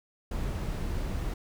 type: noise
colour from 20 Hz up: brown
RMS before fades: -32 dBFS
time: 0.31-1.34 s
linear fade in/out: 5 ms
effects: none